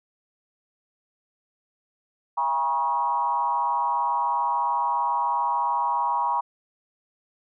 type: tone with frequency modulation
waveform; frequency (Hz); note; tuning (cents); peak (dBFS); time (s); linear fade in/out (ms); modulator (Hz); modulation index
sine; 958; A#5; +47; -21; 2.37-6.41; 10; 143; 1
effects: none